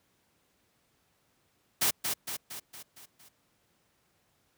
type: noise with echo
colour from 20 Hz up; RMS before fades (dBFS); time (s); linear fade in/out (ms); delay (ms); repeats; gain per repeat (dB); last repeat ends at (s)
white; -26; 1.81-1.91; 10; 230; 6; -5; 3.29
effects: pink hiss -71 dBFS RMS until 4.57 s + high-pass 80 Hz 12 dB/octave